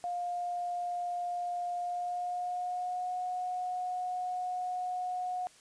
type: tone with pitch glide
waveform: sine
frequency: 707 to 728.1 Hz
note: F5 to F#5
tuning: +21 to -28 cents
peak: -32 dBFS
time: 0.04-5.47 s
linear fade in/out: 0 ms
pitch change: +51 cents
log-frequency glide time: 1.78-3.15 s
effects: white hiss -59 dBFS RMS until 5.6 s + resampled to 22050 Hz